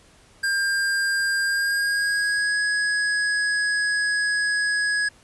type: tone with pitch glide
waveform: square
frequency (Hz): 1600 to 1670.8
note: G6 to G#6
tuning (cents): +35 to +10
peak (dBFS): -21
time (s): 0.43-5.09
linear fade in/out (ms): 10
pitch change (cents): +75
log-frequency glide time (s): 1.43-2.6
effects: pink hiss -54 dBFS RMS until 5.23 s + resampled to 24000 Hz